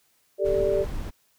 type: chord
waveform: sine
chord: G suspended second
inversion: none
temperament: equal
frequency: 392 / 440 / 587.3 Hz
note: G4 / A4 / D5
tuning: 0 / 0 / 0 cents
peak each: -24 / -27 / -24 dBFS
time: 0.38-0.86 s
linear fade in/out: 50 ms
type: noise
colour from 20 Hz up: brown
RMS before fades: -32 dBFS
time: 0.44-1.11 s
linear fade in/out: 20 ms
effects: white hiss -66 dBFS RMS until 1.38 s